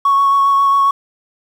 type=tone with vibrato; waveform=triangle; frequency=1108.7 Hz; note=C#6; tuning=in tune; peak=-6 dBFS; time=0.05-0.91 s; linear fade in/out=5 ms; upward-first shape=sine; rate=7.4 Hz; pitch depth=13 cents each way; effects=tanh soft clip ceiling -6 dBFS + 7-bit